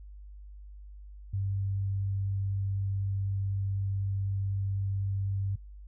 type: tone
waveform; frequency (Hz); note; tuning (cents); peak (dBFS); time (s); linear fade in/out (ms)
sine; 98; G2; 0; -28; 1.33-5.56; 10
effects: noise-tail reverb RT60 0.2 s tail -24 dB re dry + added 50 Hz sine -44 dBFS peak until 5.87 s